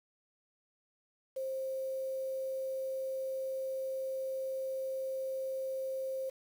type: tone with quantisation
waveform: sine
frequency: 529 Hz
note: C5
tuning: 19 cents sharp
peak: -34 dBFS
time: 1.36-6.3 s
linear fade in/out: 10 ms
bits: 9
effects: none